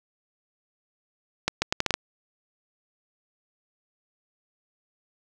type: accelerating click train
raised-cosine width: 0.2 ms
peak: -5 dBFS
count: 7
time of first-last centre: 1.48-1.94 s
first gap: 140 ms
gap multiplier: 0.75
effects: none